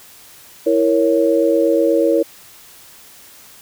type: chord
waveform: sine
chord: A# diminished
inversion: second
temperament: equal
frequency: 329.6 / 466.2 / 554.4 Hz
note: E4 / A#4 / C#5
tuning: 0 / 0 / 0 cents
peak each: -16 dBFS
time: 0.66-2.23 s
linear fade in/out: 10 ms
effects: white hiss -43 dBFS RMS until 3.61 s